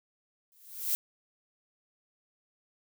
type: noise with exponential growth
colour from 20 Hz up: violet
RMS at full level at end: -26 dBFS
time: 0.52-0.95 s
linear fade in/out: 0 ms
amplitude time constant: 93 ms
effects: none